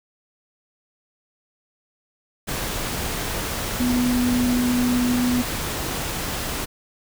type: tone in noise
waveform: sine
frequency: 246.4 Hz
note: B3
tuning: 4 cents flat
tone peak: -18 dBFS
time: 3.79-5.43 s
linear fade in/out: 20 ms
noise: pink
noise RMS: -27 dBFS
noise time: 2.47-6.66 s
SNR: +6 dB
effects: none